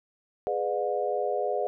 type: chord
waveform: sine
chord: G# diminished seventh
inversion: none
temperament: just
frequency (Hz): 415.3 / 498.4 / 598 / 717.6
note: G#4 / B4 / D5 / F5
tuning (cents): 0 / +16 / +31 / +47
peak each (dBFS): -31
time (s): 0.47-1.67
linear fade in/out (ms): 0
effects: none